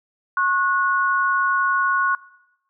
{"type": "tone pair together", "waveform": "sine", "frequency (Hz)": [1091, 1461], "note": ["C#6", "F#6"], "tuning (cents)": [-28, -22], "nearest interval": "perfect fourth", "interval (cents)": 506, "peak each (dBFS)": -20, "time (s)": [0.37, 2.15], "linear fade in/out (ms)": 2, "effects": ["noise-tail reverb RT60 0.9 s tail -20 dB re dry"]}